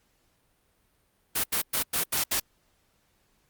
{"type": "noise bursts at uneven times", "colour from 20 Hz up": "white", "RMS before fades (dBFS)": -26, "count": 6, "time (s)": [[1.35, 1.44], [1.52, 1.62], [1.73, 1.83], [1.93, 2.04], [2.12, 2.24], [2.31, 2.4]], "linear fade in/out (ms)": 10, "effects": ["pink hiss -69 dBFS RMS until 3.49 s", "Opus 48 kbps"]}